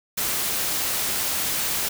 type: noise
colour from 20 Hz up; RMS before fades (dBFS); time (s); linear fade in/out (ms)
white; -25; 0.17-1.89; 10
effects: none